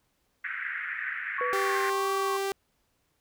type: band-pass noise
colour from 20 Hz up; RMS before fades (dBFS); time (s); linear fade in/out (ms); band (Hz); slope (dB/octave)
white; -34; 0.44-1.9; 5; 1500 to 2000; 48
type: tone with vibrato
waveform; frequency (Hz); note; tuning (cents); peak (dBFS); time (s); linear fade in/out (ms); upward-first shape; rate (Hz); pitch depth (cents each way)
sine; 1105; C#6; -6; -29; 1.38-2.37; 5; sine; 1.6; 52
type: tone with exponential decay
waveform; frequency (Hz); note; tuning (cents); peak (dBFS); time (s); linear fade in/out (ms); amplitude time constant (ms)
sine; 493.9; B4; 0; -28; 1.41-2.33; 1; 200
type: tone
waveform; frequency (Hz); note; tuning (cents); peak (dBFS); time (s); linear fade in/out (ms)
sawtooth; 392; G4; 0; -24; 1.53-2.52; 0
effects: pink hiss -73 dBFS RMS until 3.2 s